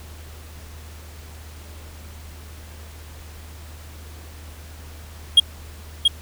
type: tone with echo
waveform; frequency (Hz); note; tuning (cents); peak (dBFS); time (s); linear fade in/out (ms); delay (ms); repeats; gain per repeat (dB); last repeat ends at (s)
triangle; 3263; G#7; -31; -5; 5.37-5.4; 5; 680; 1; -5; 6.08
effects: added 77 Hz sine -38 dBFS peak until 6.21 s + pink hiss -45 dBFS RMS until 6.21 s